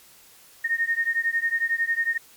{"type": "beating tone pair", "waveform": "sine", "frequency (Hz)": [1840, 1851], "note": ["A#6", "A#6"], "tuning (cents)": [-23, -13], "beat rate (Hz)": 11, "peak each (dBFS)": [-24, -25], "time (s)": [0.64, 2.18], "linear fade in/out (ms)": 10, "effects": ["white hiss -52 dBFS RMS until 2.36 s", "MP3 96 kbps"]}